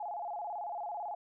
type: tone with vibrato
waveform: sine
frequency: 767 Hz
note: G5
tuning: 38 cents flat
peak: -36 dBFS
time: 0-1.15 s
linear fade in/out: 5 ms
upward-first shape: square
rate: 18 Hz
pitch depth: 160 cents each way
effects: none